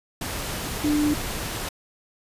sine tone in noise, 297.1 Hz, D4, 20 cents sharp, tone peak -19 dBFS, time 0.84-1.14 s, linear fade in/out 5 ms, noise pink, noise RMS -30 dBFS, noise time 0.21-1.69 s, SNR +8 dB, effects resampled to 32000 Hz

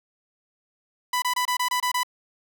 sawtooth tone bursts, 994 Hz, B5, 11 cents sharp, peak -18 dBFS, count 8, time 1.13-2.033 s, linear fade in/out 5 ms, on 91 ms, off 25 ms, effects none

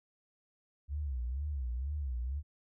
sine tone with vibrato, 66.9 Hz, C2, 39 cents sharp, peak -33 dBFS, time 0.88-2.43 s, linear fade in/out 50 ms, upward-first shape sine, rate 2.1 Hz, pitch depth 200 cents each way, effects none

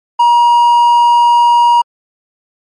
triangle tone, 952 Hz, A#5, 36 cents sharp, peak -3 dBFS, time 0.19-1.82 s, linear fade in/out 10 ms, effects MP3 48 kbps

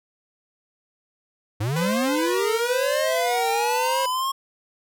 square linear sweep, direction up, 97.3 to 1090 Hz, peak -23 dBFS, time 1.6-4.32 s, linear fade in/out 10 ms
sawtooth tone with vibrato, 493.9 Hz, B4, in tune, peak -20 dBFS, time 1.76-4.06 s, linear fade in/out 5 ms, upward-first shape triangle, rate 1 Hz, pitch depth 140 cents each way
effects none

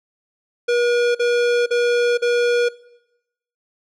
square tone bursts, 480.6 Hz, B4, 47 cents flat, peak -16 dBFS, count 4, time 0.68-2.689 s, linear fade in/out 10 ms, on 470 ms, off 43 ms, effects noise-tail reverb RT60 0.9 s tail -20 dB re dry + low-pass 5000 Hz 12 dB/octave

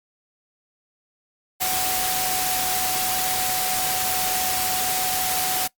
sine tone in noise, 745 Hz, F#5, 12 cents sharp, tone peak -27 dBFS, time 1.6-5.68 s, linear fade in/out 20 ms, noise white, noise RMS -24 dBFS, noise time 1.6-5.68 s, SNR -6 dB, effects noise-tail reverb RT60 0.1 s tail -20 dB re dry + Opus 48 kbps

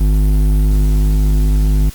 sine tone with hard clipping, 51 Hz, G#1, 31 cents flat, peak -11 dBFS, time 0-1.9 s, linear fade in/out 10 ms, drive 11 dB, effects white hiss -37 dBFS RMS until 1.94 s + Opus 32 kbps

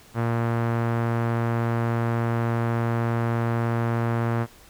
sawtooth tone with low-pass filter, 116.54 Hz, A#2, in tune, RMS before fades -24 dBFS, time 0.14-4.47 s, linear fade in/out 50 ms, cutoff 1500 Hz, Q 1.3, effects pink hiss -51 dBFS RMS until 4.69 s

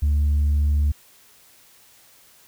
sine tone, 73.3 Hz, D2, 3 cents flat, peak -14 dBFS, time 0.02-0.92 s, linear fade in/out 10 ms, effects tanh soft clip ceiling -15 dBFS + white hiss -53 dBFS RMS until 2.47 s

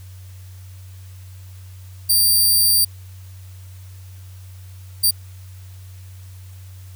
5% pulse tone bursts at uneven times, 4696 Hz, D8, 1 cent flat, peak -6 dBFS, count 2, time 2.09-2.85 / 5.03-5.11 s, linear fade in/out 10 ms, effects added 93 Hz sine -36 dBFS peak until 6.95 s + white hiss -51 dBFS RMS until 6.95 s

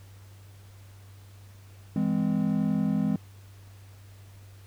triangle chord, E augmented, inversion none, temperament just, 164.81 / 206 / 257.5 Hz, E3 / G#3 / B#3, 0 / -14 / -28 cents, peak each -27 / -24 / -27 dBFS, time 1.96-3.16 s, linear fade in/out 2 ms, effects added 98 Hz sine -47 dBFS peak until 4.66 s + pink hiss -58 dBFS RMS until 4.66 s

